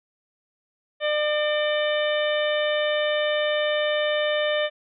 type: harmonic tone with a mistuned harmonic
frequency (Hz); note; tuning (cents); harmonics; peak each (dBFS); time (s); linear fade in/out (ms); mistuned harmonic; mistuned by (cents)
600; D5; +37; 1 / 2 / 3 / 4 / 5 / 6; -22 / -34 / -29 / -34 / -32 / -33; 1-4.7; 50; 4; -49
effects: none